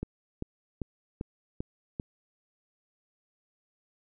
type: click train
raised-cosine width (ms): 3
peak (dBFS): -20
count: 6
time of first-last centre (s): 0.03-1.999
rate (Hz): 2.54
effects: none